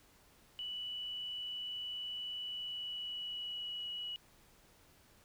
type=tone with pitch glide; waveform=sine; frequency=2960 to 2926 Hz; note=F#7 to F#7; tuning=0 to -20 cents; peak=-39 dBFS; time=0.59-4.16 s; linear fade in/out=0 ms; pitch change=-20 cents; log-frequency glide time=2.4-3.78 s; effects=pink hiss -65 dBFS RMS until 5.24 s